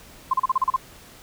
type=tone bursts; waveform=sine; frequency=1046.5 Hz; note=C6; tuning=in tune; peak=-16 dBFS; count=8; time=0.31-0.763 s; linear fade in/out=5 ms; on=26 ms; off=35 ms; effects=pink hiss -47 dBFS RMS until 1.22 s

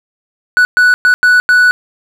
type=tone bursts at uneven times; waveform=triangle; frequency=1480 Hz; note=F#6; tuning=in tune; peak=-3 dBFS; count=5; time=0.57-0.65 / 0.77-0.94 / 1.05-1.14 / 1.23-1.4 / 1.49-1.71 s; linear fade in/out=0 ms; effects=none

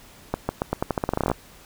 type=accelerating click train; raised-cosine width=1 ms; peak=-8 dBFS; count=17; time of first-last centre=0.34-1.316 s; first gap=150 ms; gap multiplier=0.86; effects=pink hiss -49 dBFS RMS until 1.65 s

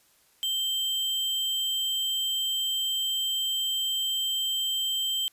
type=tone with sample-and-hold; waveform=sine; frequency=3136 Hz; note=G7; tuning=in tune; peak=-25 dBFS; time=0.43-5.28 s; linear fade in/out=0 ms; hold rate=11025 Hz; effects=white hiss -63 dBFS RMS until 5.32 s + resampled to 32000 Hz

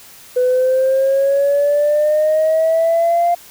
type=exponential sweep; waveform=sine; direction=up; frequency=497.5 to 698.5 Hz; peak=-10 dBFS; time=0.36-3.35 s; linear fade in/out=10 ms; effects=tanh soft clip ceiling -8 dBFS + white hiss -41 dBFS RMS until 3.5 s

